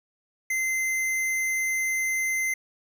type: tone with hard clipping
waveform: sine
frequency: 2071 Hz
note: C7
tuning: 18 cents flat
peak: -25 dBFS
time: 0.5-2.54 s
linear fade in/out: 5 ms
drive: 18 dB
effects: none